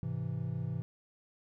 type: chord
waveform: triangle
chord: Ab augmented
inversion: none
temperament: equal with one note detuned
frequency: 104.79 / 130.81 / 164.81 Hz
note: Ab2 / C3 / E3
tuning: +16 / 0 / 0 cents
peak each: -37 / -35 / -36 dBFS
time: 0.03-0.82 s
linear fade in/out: 0 ms
effects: none